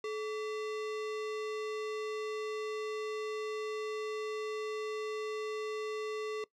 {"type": "tone with sample-and-hold", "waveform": "sine", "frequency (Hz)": 430, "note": "A4", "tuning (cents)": -40, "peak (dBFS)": -34, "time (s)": [0.04, 6.44], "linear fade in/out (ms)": 2, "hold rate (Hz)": 1575, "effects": ["noise-tail reverb RT60 0.1 s tail -20 dB re dry", "low-pass 5000 Hz 12 dB/octave"]}